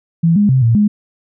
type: tone with pitch steps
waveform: sine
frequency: 166.4 / 205.9 / 130.8 / 115.4 / 208.5 Hz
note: E3 / G#3 / C3 / A#2 / G#3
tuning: +17 / -15 / 0 / -17 / +7 cents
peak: -8 dBFS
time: 0.23-0.88 s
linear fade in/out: 10 ms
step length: 130 ms
effects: none